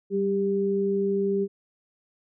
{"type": "tone pair together", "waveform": "sine", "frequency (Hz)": [194.96, 396.4], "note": ["G3", "G4"], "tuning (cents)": [-9, 19], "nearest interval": "octave", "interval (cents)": 1228, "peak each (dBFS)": [-27, -23], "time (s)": [0.1, 1.48], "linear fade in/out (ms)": 50, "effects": []}